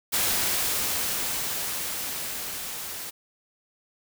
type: noise with level ramp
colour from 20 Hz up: white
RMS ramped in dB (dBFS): -24 to -36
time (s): 0.12-3.11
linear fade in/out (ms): 20
effects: none